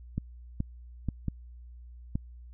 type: clicks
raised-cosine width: 5 ms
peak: -17 dBFS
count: 5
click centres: 0.18 / 0.604 / 1.087 / 1.283 / 2.155 s
effects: added 60 Hz sine -45 dBFS peak until 2.53 s